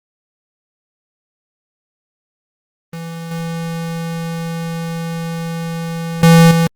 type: tone with level steps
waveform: square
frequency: 166 Hz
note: E3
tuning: 12 cents sharp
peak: -25 / -21 / -5 / -11 dBFS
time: 2.93-6.67 s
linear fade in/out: 2 ms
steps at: 3.31 / 6.23 / 6.51 s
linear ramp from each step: 2 ms
effects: Opus 24 kbps